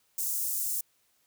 white high-pass noise, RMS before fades -31 dBFS, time 0.18-0.81 s, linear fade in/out 5 ms, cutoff 6800 Hz, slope 24 dB/octave, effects white hiss -70 dBFS RMS until 1.26 s

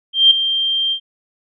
sine tone with ADSR envelope, 3170 Hz, G7, 19 cents sharp, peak -4 dBFS, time 0.13-1 s, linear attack 180 ms, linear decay 4 ms, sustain -11 dB, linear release 83 ms, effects none

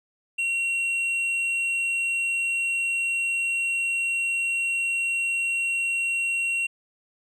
sine tone with hard clipping, 2739 Hz, F7, 34 cents flat, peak -24 dBFS, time 0.38-6.67 s, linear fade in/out 10 ms, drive 4 dB, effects none

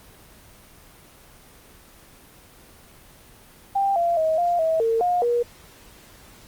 sine tone with pitch steps, 790 / 686 / 636 / 698 / 645 / 454.4 / 713 / 478 Hz, G5 / F5 / D#5 / F5 / E5 / A#4 / F5 / A#4, +13 / -31 / +38 / -1 / -38 / -44 / +36 / +43 cents, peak -18 dBFS, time 3.75-5.43 s, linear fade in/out 10 ms, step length 210 ms, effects pink hiss -49 dBFS RMS until 6.47 s + Opus 24 kbps

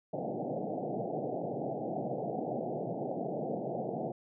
white band-pass noise, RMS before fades -36 dBFS, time 0.13-4.12 s, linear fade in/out 5 ms, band 120 to 780 Hz, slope 96 dB/octave, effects none

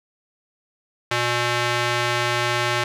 square tone with band-pass filter, 120.6 Hz, B2, 41 cents flat, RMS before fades -22 dBFS, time 1.11-2.84 s, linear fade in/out 5 ms, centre 2200 Hz, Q 0.69, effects none

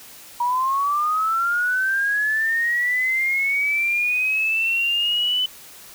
sine linear sweep, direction up, 951 to 3017 Hz, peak -18 dBFS, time 0.4-5.46 s, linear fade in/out 5 ms, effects white hiss -43 dBFS RMS until 5.94 s

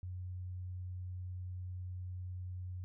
sine tone, 91 Hz, F#2, 28 cents flat, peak -40 dBFS, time 0.03-2.84 s, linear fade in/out 0 ms, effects none

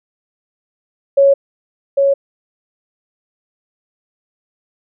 sine tone with echo, 554.4 Hz, C#5, in tune, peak -6 dBFS, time 1.17-1.34 s, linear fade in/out 10 ms, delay 800 ms, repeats 1, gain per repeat -3 dB, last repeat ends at 2.14 s, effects none

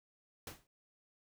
pink noise with exponential decay, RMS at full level -42 dBFS, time 0.47-0.67 s, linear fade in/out 2 ms, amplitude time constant 42 ms, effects none

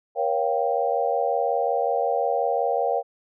sine chord, G half-diminished seventh, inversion first, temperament equal with one note detuned, 475.4 / 554.4 / 698.5 / 784 Hz, Bb4 / Db5 / F5 / G5, +34 / 0 / 0 / 0 cents, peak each -26 dBFS, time 0.15-3.03 s, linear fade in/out 50 ms, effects none

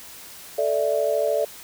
sine chord, A suspended fourth, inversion none, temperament just, 440 / 586.7 / 660 Hz, A4 / D5 / E5, 0 / -2 / +2 cents, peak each -25 / -22 / -25 dBFS, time 0.58-1.45 s, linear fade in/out 5 ms, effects white hiss -42 dBFS RMS until 1.63 s

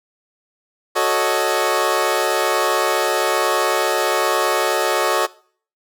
20% pulse chord, D# half-diminished seventh, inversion first, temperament equal, 370 / 440 / 554.4 / 622.3 Hz, F#4 / A4 / C#5 / D#5, 0 / 0 / 0 / 0 cents, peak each -17 dBFS, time 0.95-5.27 s, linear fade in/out 20 ms, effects noise-tail reverb RT60 0.5 s tail -21 dB re dry

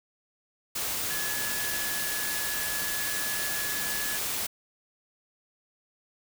sine tone in noise, 1700 Hz, G#6, 40 cents sharp, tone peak -35 dBFS, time 1.1-4.18 s, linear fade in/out 10 ms, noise white, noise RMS -31 dBFS, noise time 0.75-4.47 s, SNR -7 dB, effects none

